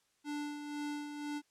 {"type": "tone with tremolo", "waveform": "square", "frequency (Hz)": 293.7, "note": "D4", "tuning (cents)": 0, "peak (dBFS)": -37, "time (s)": [0.24, 1.42], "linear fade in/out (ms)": 50, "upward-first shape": "sine", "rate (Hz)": 2, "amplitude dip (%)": 50, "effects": ["white hiss -75 dBFS RMS until 1.5 s", "low-pass 9000 Hz 12 dB/octave"]}